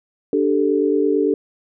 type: chord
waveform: sine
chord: D suspended fourth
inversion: none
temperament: just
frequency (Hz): 293.7 / 391.6 / 440.5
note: D4 / G4 / A4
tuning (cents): 0 / -2 / +2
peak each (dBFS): -19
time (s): 0.33-1.34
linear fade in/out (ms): 2
effects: none